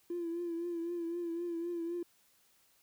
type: tone with vibrato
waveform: triangle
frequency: 340.9 Hz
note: F4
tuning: 42 cents flat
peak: -31 dBFS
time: 0.1-2.03 s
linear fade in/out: 5 ms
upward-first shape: triangle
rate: 3.9 Hz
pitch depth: 55 cents each way
effects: tanh soft clip ceiling -32 dBFS + white hiss -69 dBFS RMS until 2.82 s